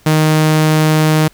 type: tone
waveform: sawtooth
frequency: 155.56 Hz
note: D#3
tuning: in tune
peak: -5 dBFS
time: 0.06-1.28 s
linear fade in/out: 5 ms
effects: pink hiss -48 dBFS RMS until 1.33 s